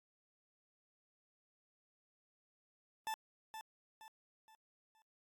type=tone with echo; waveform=40% pulse; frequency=880 Hz; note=A5; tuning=in tune; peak=-37 dBFS; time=3.07-3.14 s; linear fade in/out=0 ms; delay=470 ms; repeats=4; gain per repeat=-8 dB; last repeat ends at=5.02 s; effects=AAC 64 kbps